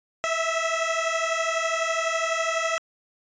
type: beating tone pair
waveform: 15% pulse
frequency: 649 / 661 Hz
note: E5 / E5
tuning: -27 / +5 cents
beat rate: 12 Hz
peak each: -20 dBFS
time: 0.24-2.78 s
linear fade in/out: 0 ms
effects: resampled to 16000 Hz